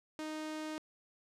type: tone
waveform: sawtooth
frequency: 310 Hz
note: D#4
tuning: 6 cents flat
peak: -35 dBFS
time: 0.19-0.78 s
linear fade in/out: 0 ms
effects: low-pass 9000 Hz 12 dB/octave